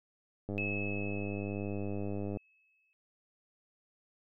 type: click train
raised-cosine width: 2 ms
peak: -25 dBFS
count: 191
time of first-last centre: 0.49-2.371 s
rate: 101 Hz
type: tone with exponential decay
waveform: sine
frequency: 2587 Hz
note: E7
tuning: 33 cents flat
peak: -33 dBFS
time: 0.58-2.93 s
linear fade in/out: 0 ms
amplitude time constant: 510 ms
effects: none